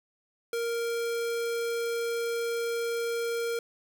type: tone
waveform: square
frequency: 466.2 Hz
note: A#4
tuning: in tune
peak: -29 dBFS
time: 0.53-3.59 s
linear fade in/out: 2 ms
effects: none